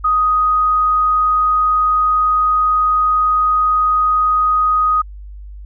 sine tone, 1249 Hz, D#6, 6 cents sharp, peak -11 dBFS, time 0.04-5.02 s, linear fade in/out 10 ms, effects added 50 Hz sine -30 dBFS peak until 5.65 s

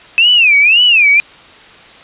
sine tone with vibrato, 2589 Hz, E7, 32 cents flat, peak -5 dBFS, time 0.18-1.2 s, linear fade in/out 0 ms, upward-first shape sine, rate 1.9 Hz, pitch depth 240 cents each way, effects white hiss -38 dBFS RMS until 2.03 s + resampled to 8000 Hz

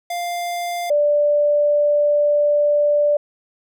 square / sine tone pair in turn, 698.5 / 587.4 Hz, F5 / D5, 0 / 0 cents, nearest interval minor third, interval 300 cents, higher first, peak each -23 / -13 dBFS, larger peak second, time 0.1-0.9 / 0.9-3.17 s, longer second, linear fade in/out 5 ms, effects none

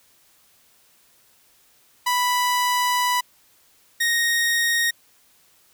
sawtooth tone pair in turn, 987.8 / 1864.7 Hz, B5 / A#6, 0 / 0 cents, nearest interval major seventh, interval 1100 cents, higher second, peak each -15 dBFS, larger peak neither, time 2.06-3.21 / 4-4.91 s, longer first, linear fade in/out 10 ms, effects white hiss -58 dBFS RMS until 5.73 s

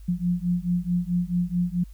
sine beating tone pair, 174.4 / 179 Hz, F3 / F3, -2 / +43 cents, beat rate 4.6 Hz, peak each -25 dBFS, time 0.08-1.84 s, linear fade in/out 10 ms, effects added 50 Hz sine -40 dBFS peak until 1.93 s + white hiss -62 dBFS RMS until 1.93 s

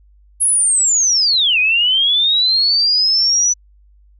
sine linear two-way sweep, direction down then up, 10730 to 2454 to 5980 Hz, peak -11 dBFS, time 0.4-3.54 s, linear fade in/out 20 ms, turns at 1.59 s, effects added 50 Hz sine -46 dBFS peak until 4.19 s

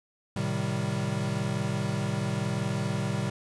square chord, A half-diminished seventh, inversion none, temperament equal, 110 / 130.81 / 155.56 / 196 Hz, A2 / C3 / Eb3 / G3, 0 / 0 / 0 / 0 cents, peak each -34 / -33 / -35 / -33 dBFS, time 0.36-3.3 s, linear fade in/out 5 ms, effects resampled to 22050 Hz + 9-bit

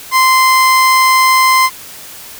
30% pulse tone, 1039 Hz, C6, 12 cents flat, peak -4 dBFS, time 0.11-1.7 s, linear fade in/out 50 ms, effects white hiss -32 dBFS RMS until 2.39 s

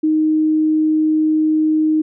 sine tone, 311.1 Hz, D#4, in tune, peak -12 dBFS, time 0.03-2.02 s, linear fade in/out 10 ms, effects none

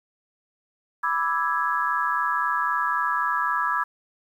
sine chord, E dominant seventh, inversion second, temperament equal, 987.8 / 1174.7 / 1318.5 / 1661.2 Hz, B5 / D6 / E6 / G#6, 0 / 0 / 0 / 0 cents, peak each -27 dBFS, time 1.03-3.84 s, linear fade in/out 10 ms, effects 9-bit

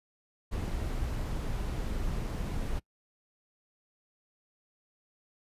brown noise, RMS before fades -33 dBFS, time 0.51-2.8 s, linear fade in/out 20 ms, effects noise-tail reverb RT60 0.1 s tail -24 dB re dry + resampled to 32000 Hz

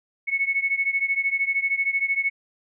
sine beating tone pair, 2200 / 2213 Hz, C#7 / C#7, -14 / -3 cents, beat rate 13 Hz, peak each -23 / -25 dBFS, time 0.27-2.3 s, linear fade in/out 20 ms, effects none

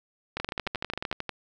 two click trains, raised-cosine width 0.3 ms, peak -15 / -14 dBFS, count 11 / 11, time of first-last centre 0.4-1.293 / 0.37-1.128 s, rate 11.2 / 13.2 Hz, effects none

